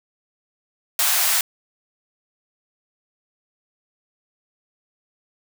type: high-pass noise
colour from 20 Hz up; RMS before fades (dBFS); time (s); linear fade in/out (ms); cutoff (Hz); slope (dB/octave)
white; -19; 0.99-1.41; 2; 620; 96
effects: none